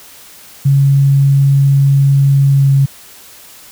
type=tone with pitch glide; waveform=sine; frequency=138.59 to 137.39 Hz; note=C#3 to C#3; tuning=0 to -15 cents; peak=-6 dBFS; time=0.65-2.86 s; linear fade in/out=10 ms; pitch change=-15 cents; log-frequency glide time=2.49-2.7 s; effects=white hiss -38 dBFS RMS until 3.71 s